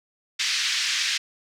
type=band-pass noise; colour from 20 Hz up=white; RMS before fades=-25 dBFS; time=0.39-1.18 s; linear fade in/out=10 ms; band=1700 to 5500 Hz; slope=24 dB/octave; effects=none